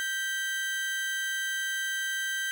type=tone pair together; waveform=35% pulse; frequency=1568 / 1942.5 Hz; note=G6 / B6; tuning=0 / -29 cents; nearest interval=major third; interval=371 cents; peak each=-28 / -37 dBFS; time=0-2.51 s; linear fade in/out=0 ms; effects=none